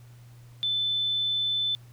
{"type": "tone", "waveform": "sine", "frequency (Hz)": 3520, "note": "A7", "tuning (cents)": 0, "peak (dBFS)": -24, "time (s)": [0.63, 1.75], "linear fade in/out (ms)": 0, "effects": ["added 120 Hz sine -47 dBFS peak until 1.92 s", "pink hiss -60 dBFS RMS until 1.92 s"]}